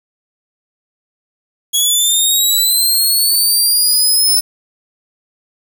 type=linear sweep; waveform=15% pulse; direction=up; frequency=3322 to 5290 Hz; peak=-4 dBFS; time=1.73-4.41 s; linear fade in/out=20 ms; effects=7-bit